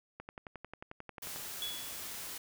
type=click train; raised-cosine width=0.5 ms; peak=-29 dBFS; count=14; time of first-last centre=0.2-1.361 s; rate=11.2 Hz
type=noise; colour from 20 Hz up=white; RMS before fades=-43 dBFS; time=1.22-2.38 s; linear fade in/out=5 ms
type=tone with exponential decay; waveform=sine; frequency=3386 Hz; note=G#7; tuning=33 cents sharp; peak=-34 dBFS; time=1.62-2.18 s; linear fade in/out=1 ms; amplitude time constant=120 ms
effects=none